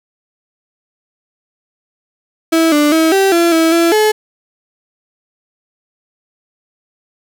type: tone with pitch steps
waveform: 35% pulse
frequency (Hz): 326.4 / 295.5 / 321.9 / 388.3 / 339.8 / 325.6 / 336.1 / 428.7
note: E4 / D4 / E4 / G4 / F4 / E4 / E4 / A4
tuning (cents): -17 / +11 / -41 / -16 / -47 / -21 / +34 / -45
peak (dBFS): -7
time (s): 2.52-4.12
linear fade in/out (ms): 10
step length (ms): 200
effects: none